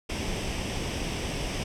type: noise with comb filter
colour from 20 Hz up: pink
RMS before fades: -31 dBFS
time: 0.09-1.64 s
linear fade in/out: 10 ms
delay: 0.36 ms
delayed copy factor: +0.55
effects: low-pass 7000 Hz 12 dB/octave